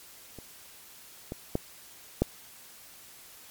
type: clicks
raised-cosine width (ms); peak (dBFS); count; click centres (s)
2; -29 / -21 / -13 / -9; 4; 0.387 / 1.321 / 1.554 / 2.22
effects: white hiss -51 dBFS RMS until 3.5 s + MP3 96 kbps